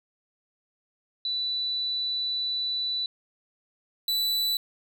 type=tone pair in turn; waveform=sine / 45% pulse; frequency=3970 / 3970 Hz; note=B7 / B7; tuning=+8 / +8 cents; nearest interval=unison; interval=0 cents; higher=neither; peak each=-26 / -24 dBFS; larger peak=second; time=1.25-3.06 / 4.08-4.57 s; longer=first; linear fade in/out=2 ms; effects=none